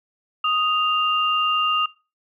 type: tone pair together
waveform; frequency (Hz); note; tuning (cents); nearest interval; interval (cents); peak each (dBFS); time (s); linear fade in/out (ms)
sine; 1244.5 / 2794; D#6 / F7; 0 / 0; octave + major second; 1400; -20 / -22; 0.44-1.86; 5
effects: noise-tail reverb RT60 0.3 s tail -20 dB re dry